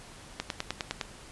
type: click train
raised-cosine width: 0.2 ms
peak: -13 dBFS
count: 7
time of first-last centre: 0.4-1.012 s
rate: 9.8 Hz
effects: pink hiss -49 dBFS RMS until 1.31 s + resampled to 24000 Hz